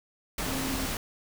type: tone in noise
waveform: sine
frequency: 265.1 Hz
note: C4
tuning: 23 cents sharp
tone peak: -33 dBFS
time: 0.46-0.86 s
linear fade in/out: 2 ms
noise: pink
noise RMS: -32 dBFS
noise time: 0.38-0.97 s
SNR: -4 dB
effects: none